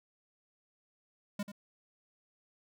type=tone with echo; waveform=square; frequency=203.2 Hz; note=G#3; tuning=38 cents flat; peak=-34 dBFS; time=1.39-1.43 s; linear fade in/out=5 ms; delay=88 ms; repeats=1; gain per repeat=-10 dB; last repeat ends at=1.518 s; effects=none